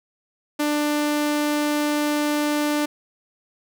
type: tone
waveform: sawtooth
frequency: 296.3 Hz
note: D4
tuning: 15 cents sharp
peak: -16 dBFS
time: 0.59-2.86 s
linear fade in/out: 10 ms
effects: none